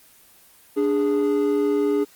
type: tone pair together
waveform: triangle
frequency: 292.4 / 412.8 Hz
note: D4 / G#4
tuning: -7 / -10 cents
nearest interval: tritone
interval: 597 cents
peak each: -20 / -18 dBFS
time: 0.76-2.05 s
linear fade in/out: 20 ms
effects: white hiss -52 dBFS RMS until 2.15 s + Opus 24 kbps